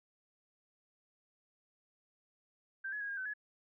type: tone with pitch steps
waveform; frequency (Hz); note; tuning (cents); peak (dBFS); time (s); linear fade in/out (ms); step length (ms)
sine; 1571 / 1693 / 1645 / 1619 / 1523 / 1693; G6 / G#6 / G#6 / G#6 / F#6 / G#6; +3 / +33 / -17 / -45 / +50 / +33; -37; 2.84-3.338; 10; 83
effects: none